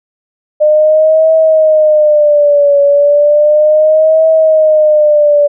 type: tone with vibrato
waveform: sine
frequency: 603 Hz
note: D5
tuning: 46 cents sharp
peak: -4 dBFS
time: 0.6-5.48 s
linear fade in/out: 20 ms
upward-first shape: triangle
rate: 0.34 Hz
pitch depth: 110 cents each way
effects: none